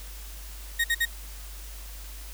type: tone bursts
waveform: 35% pulse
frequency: 1864.7 Hz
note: A#6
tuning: in tune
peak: -20 dBFS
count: 3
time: 0.79-1.055 s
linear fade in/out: 10 ms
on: 53 ms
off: 53 ms
effects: added 50 Hz sine -39 dBFS peak until 2.33 s + white hiss -46 dBFS RMS until 2.33 s